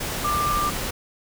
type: tone in noise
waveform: sine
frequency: 1187 Hz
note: D6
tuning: 18 cents sharp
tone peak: -21 dBFS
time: 0.24-0.7 s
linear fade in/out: 10 ms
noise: pink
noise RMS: -28 dBFS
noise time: 0-0.91 s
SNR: +4 dB
effects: none